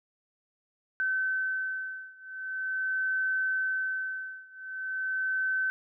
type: beating tone pair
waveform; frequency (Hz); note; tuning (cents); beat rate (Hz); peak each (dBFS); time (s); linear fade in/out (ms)
sine; 1531 / 1531.43; G6 / G6; -41 / -41; 0.43; -31 / -32; 1-5.7; 0
effects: none